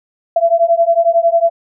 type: beating tone pair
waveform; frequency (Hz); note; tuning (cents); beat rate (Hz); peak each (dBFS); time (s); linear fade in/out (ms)
sine; 668 / 679; E5 / F5; +23 / -49; 11; -12; 0.36-1.5; 5
effects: none